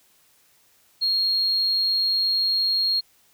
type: tone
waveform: sine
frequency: 4263 Hz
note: C8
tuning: 32 cents sharp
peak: -18 dBFS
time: 1.01-3.01 s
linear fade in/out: 20 ms
effects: tanh soft clip ceiling -15 dBFS + white hiss -60 dBFS RMS until 3.33 s